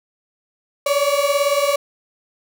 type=beating tone pair; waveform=35% pulse; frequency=560 / 578 Hz; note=C#5 / D5; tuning=+18 / -28 cents; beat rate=18 Hz; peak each=-17 dBFS; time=0.86-1.76 s; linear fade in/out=5 ms; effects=none